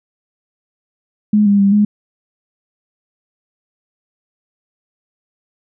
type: tone with pitch steps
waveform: sine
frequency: 210 / 201.9 / 198.3 / 208 Hz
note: G#3 / G#3 / G3 / G#3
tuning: +19 / -49 / +20 / +3 cents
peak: -8 dBFS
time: 1.33-1.85 s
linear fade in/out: 5 ms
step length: 130 ms
effects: none